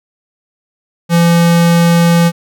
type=tone; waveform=square; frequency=170 Hz; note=F3; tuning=46 cents flat; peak=-7 dBFS; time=1.09-2.32 s; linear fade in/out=50 ms; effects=none